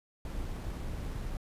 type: noise with sample-and-hold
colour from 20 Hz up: brown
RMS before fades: -37 dBFS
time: 0.25-1.37 s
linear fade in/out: 2 ms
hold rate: 11025 Hz
effects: resampled to 32000 Hz